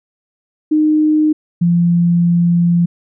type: tone pair in turn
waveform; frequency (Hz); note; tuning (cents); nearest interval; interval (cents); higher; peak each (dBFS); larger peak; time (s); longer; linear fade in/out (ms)
sine; 307 / 172.3; D#4 / F3; -23 / -23; minor seventh; 1000; first; -9; neither; 0.71-1.33 / 1.61-2.86; second; 10
effects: none